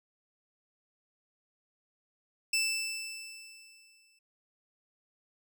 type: tone with exponential decay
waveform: 20% pulse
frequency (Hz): 2647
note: E7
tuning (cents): +7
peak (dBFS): -21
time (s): 2.53-4.19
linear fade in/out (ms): 5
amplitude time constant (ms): 360
effects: none